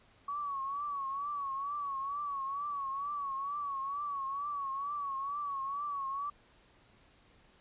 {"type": "tone with vibrato", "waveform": "sine", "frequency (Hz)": 1124, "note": "C#6", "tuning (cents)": 24, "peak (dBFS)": -34, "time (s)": [0.28, 6.3], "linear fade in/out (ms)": 5, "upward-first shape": "triangle", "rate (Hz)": 2.2, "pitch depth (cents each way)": 89, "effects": ["pink hiss -64 dBFS RMS until 7.6 s", "resampled to 8000 Hz"]}